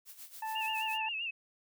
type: noise with tremolo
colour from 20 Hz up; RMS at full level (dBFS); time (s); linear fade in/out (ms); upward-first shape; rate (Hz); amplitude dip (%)
blue; -47; 0.05-0.99; 50; sine; 7.1; 75
type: harmonic tone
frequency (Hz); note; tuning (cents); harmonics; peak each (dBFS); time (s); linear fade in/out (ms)
880; A5; 0; 1 / 2 / 3; -35 / -46 / -51; 0.42-1.09; 5
type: tone with vibrato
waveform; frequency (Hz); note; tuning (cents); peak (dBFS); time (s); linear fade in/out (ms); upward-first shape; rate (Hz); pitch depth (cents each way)
sine; 2700; E7; +41; -34; 0.55-1.31; 10; sine; 7.7; 89
effects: none